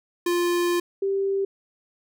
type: tone pair in turn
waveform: square / sine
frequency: 349.2 / 392 Hz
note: F4 / G4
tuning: 0 / 0 cents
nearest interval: major second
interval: 200 cents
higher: second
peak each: -21 dBFS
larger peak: neither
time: 0.26-0.8 / 1.02-1.45 s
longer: first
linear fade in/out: 5 ms
effects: none